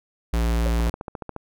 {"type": "tone", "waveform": "square", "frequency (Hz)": 57.6, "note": "A#1", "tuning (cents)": -20, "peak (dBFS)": -20, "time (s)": [0.33, 0.9], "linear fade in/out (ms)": 5}
{"type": "tone with exponential decay", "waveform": "sine", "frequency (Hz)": 554.4, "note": "C#5", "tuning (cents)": 0, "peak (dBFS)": -23, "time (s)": [0.66, 0.73], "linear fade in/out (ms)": 1, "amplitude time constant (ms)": 15}
{"type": "click train", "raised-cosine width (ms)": 1, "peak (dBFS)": -18, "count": 9, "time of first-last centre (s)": [0.8, 1.363], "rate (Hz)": 14.2}
{"effects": []}